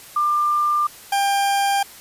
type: tone pair in turn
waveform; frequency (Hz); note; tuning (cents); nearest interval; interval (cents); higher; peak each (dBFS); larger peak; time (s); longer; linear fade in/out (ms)
sine / 40% pulse; 1194 / 796.9; D6 / G5; +28 / +28; perfect fifth; 700; first; -16; neither; 0.16-0.87 / 1.12-1.83; neither; 5
effects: white hiss -42 dBFS RMS until 2 s + resampled to 32000 Hz